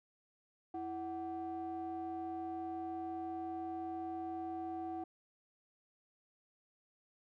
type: ring-modulated tone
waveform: triangle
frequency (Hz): 207.7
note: G#3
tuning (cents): 0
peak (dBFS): -34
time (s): 0.74-5.04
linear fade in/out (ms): 5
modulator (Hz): 538
effects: none